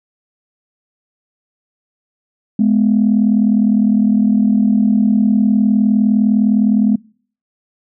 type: tone pair together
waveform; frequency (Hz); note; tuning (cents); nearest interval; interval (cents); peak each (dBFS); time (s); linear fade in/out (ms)
sine; 210 / 249.7; G#3 / B3; +19 / +19; minor third; 300; -10 / -14; 2.59-6.96; 5
effects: noise-tail reverb RT60 0.5 s tail -25 dB re dry + tanh soft clip ceiling -3 dBFS